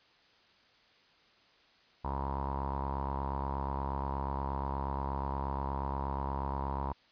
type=tone with low-pass filter; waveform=sawtooth; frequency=68.4 Hz; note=C#2; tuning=23 cents flat; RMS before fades=-35 dBFS; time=2.04-6.93 s; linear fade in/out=10 ms; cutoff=960 Hz; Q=8.9; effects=white hiss -64 dBFS RMS until 7.11 s + resampled to 11025 Hz